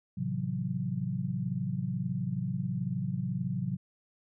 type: chord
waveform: sine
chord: F# half-diminished seventh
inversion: first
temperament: just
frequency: 111 / 133.2 / 166.5 / 185 Hz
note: A2 / C3 / E3 / F#3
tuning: +16 / +31 / +18 / 0 cents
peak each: -38 / -34 / -37 / -34 dBFS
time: 0.17-3.77 s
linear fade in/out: 10 ms
effects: none